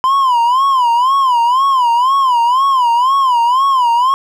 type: tone with vibrato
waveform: triangle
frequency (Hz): 1014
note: B5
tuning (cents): +45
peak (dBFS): -7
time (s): 0.04-4.14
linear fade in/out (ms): 0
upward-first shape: sine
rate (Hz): 2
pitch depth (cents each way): 150
effects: none